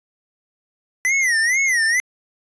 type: tone with vibrato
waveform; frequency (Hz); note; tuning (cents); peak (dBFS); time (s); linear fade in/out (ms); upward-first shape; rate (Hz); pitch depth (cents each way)
square; 1975.5; B6; 0; -16; 1.05-2; 0; sine; 2.2; 180
effects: resampled to 22050 Hz